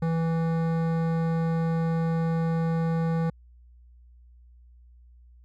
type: tone with hard clipping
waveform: sine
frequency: 164.4 Hz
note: E3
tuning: 4 cents flat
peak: -25 dBFS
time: 0.02-3.3 s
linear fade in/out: 5 ms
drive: 15 dB
effects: added 60 Hz sine -50 dBFS peak until 5.44 s